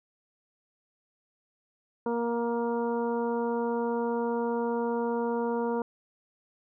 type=harmonic tone; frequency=235 Hz; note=A#3; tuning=14 cents sharp; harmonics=1 / 2 / 3 / 4 / 5 / 6; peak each=-31 / -29 / -41 / -34 / -45 / -45 dBFS; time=2.06-5.82 s; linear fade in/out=2 ms; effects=none